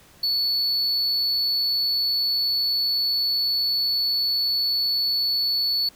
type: tone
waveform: triangle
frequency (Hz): 4436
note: C#8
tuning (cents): 0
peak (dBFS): -19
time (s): 0.23-5.89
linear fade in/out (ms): 5
effects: pink hiss -52 dBFS RMS until 5.95 s